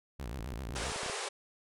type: tone with vibrato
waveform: sawtooth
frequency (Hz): 60.6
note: B1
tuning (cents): -32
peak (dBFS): -34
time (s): 0.19-0.91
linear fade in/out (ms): 10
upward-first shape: sine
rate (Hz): 7.7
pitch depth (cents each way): 250
type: clicks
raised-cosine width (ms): 3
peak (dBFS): -33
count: 12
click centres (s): 0.395 / 0.461 / 0.528 / 0.696 / 0.743 / 0.823 / 0.855 / 0.919 / 0.961 / 1.032 / 1.062 / 1.098
type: band-pass noise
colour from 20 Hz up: pink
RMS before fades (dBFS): -38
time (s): 0.75-1.29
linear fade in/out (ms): 10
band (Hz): 370 to 10000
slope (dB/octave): 96
effects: none